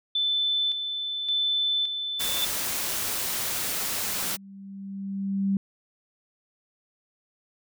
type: tone with tremolo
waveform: sine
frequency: 3520 Hz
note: A7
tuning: in tune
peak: -22 dBFS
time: 0.15-2.45 s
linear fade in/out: 5 ms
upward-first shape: square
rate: 0.88 Hz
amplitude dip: 50%
type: noise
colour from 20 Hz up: white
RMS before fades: -29 dBFS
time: 2.19-4.37 s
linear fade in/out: 20 ms
type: tone with exponential growth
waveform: sine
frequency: 196 Hz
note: G3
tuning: in tune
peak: -20 dBFS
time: 3.59-5.57 s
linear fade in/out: 2 ms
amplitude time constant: 430 ms
effects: none